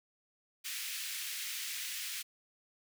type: high-pass noise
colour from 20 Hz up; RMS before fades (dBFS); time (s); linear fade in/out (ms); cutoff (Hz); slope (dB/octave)
pink; -40; 0.64-2.23; 20; 2000; 24
effects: none